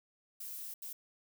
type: noise bursts at uneven times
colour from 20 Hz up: violet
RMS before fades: -44 dBFS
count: 2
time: 0.4-0.74 / 0.82-0.93 s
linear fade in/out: 5 ms
effects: none